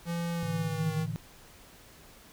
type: tone with pitch glide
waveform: square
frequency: 170 to 157.7 Hz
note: F3 to D#3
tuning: -46 to +24 cents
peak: -31 dBFS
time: 0.05-1.07 s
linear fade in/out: 50 ms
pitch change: -130 cents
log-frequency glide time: 0.33-0.95 s
type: chord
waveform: sine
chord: A suspended fourth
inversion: none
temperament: equal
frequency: 110 / 146.83 / 164.81 Hz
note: A2 / D3 / E3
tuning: 0 / 0 / 0 cents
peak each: -36 dBFS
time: 0.43-1.16 s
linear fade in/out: 0 ms
effects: pink hiss -54 dBFS RMS until 2.32 s